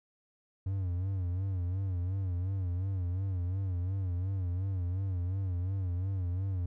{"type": "tone with vibrato", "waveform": "triangle", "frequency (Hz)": 92.5, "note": "F#2", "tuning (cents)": 0, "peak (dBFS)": -28, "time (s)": [0.66, 6.66], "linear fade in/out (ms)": 5, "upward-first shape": "sine", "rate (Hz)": 2.8, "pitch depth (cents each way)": 99, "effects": []}